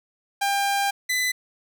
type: tone pair in turn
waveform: sawtooth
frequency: 798 / 2005 Hz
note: G5 / B6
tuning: +31 / +26 cents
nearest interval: octave + major third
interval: 1595 cents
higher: second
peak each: -17 / -18 dBFS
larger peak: first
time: 0.41-0.91 / 1.09-1.32 s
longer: first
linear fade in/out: 10 ms
effects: none